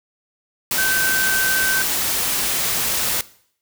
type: tone in noise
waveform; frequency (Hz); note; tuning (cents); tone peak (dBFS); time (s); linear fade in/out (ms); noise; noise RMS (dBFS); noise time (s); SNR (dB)
sine; 1540; G6; -31; -18; 0.78-1.82; 2; white; -21; 0.71-3.21; 0
effects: noise-tail reverb RT60 0.6 s tail -19 dB re dry